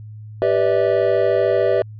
triangle chord, E minor seventh, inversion first, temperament equal with one note detuned, 392 / 493.9 / 587.3 / 647.6 Hz, G4 / B4 / D5 / E5, 0 / 0 / 0 / -31 cents, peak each -18 dBFS, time 0.42-1.82 s, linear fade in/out 0 ms, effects added 107 Hz sine -33 dBFS peak until 1.99 s + resampled to 11025 Hz

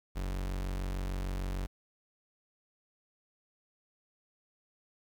40% pulse tone, 46.64 Hz, F#1, 15 cents sharp, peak -32 dBFS, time 0.15-1.67 s, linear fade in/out 20 ms, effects 11-bit

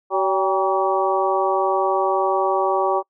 harmonic tone with a mistuned harmonic, 190 Hz, F#3, 46 cents sharp, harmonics 2 / 3 / 4 / 5 / 6, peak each -22 / -23 / -22 / -24 / -24 dBFS, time 0.1-3.03 s, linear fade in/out 50 ms, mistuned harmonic 4, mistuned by +63 cents, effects noise-tail reverb RT60 0.1 s tail -25 dB re dry

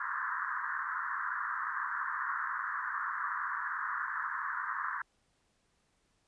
pink band-pass noise, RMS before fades -36 dBFS, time 0-5.02 s, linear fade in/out 5 ms, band 1000 to 1800 Hz, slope 96 dB/octave, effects pink hiss -74 dBFS RMS until 6.27 s + resampled to 22050 Hz

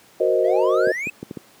sine chord, C half-diminished seventh, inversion second, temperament equal, 370 / 466.2 / 523.3 / 622.3 Hz, Gb4 / Bb4 / C5 / Eb5, 0 / 0 / 0 / 0 cents, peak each -21 dBFS, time 0.2-0.92 s, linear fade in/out 5 ms
triangle exponential sweep, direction up, 622.3 to 2619 Hz, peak -23 dBFS, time 0.44-1.1 s, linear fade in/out 5 ms
clicks, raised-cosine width 3 ms, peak -14 dBFS, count 5, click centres 0.872 / 1.071 / 1.229 / 1.311 / 1.372 s
effects pink hiss -51 dBFS RMS until 1.6 s + high-pass 200 Hz 12 dB/octave

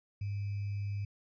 sine tone with sample-and-hold, 101.2 Hz, G#2, 44 cents flat, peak -33 dBFS, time 0.21-1.05 s, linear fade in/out 5 ms, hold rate 2450 Hz, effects resampled to 11025 Hz

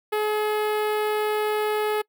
sawtooth tone with notch filter, 424.8 Hz, G#4, 39 cents sharp, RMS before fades -24 dBFS, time 0.12-2.02 s, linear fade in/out 10 ms, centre 6300 Hz, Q 0.58, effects noise-tail reverb RT60 0.1 s tail -25 dB re dry

